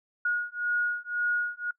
sine beating tone pair, 1443 / 1444.9 Hz, F#6 / F#6, -44 / -42 cents, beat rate 1.9 Hz, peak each -29 dBFS, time 0.25-1.71 s, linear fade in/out 5 ms, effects noise-tail reverb RT60 0.1 s tail -23 dB re dry

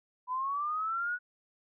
sine linear sweep, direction up, 987.8 to 1480 Hz, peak -30 dBFS, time 0.27-1.19 s, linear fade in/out 50 ms, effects none

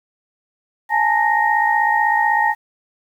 sine tone cluster, 838 / 894 / 1864 Hz, G#5 / A5 / A#6, +15 / +27 / -1 cents, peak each -18 dBFS, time 0.89-2.55 s, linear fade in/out 50 ms, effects 8-bit

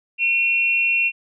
sine tone pair together, 2429 / 2726 Hz, D#7 / F7, -42 / -43 cents, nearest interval major second, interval 199 cents, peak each -22 / -17 dBFS, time 0.18-1.12 s, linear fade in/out 50 ms, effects none

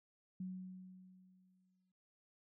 sine tone with exponential decay, 185.3 Hz, F#3, 3 cents sharp, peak -40 dBFS, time 0.4-1.92 s, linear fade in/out 5 ms, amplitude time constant 330 ms, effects none

